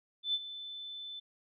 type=tone with ADSR envelope; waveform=sine; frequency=3520 Hz; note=A7; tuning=in tune; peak=-27 dBFS; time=0.23-1.2 s; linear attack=110 ms; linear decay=43 ms; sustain=-14 dB; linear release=10 ms; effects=none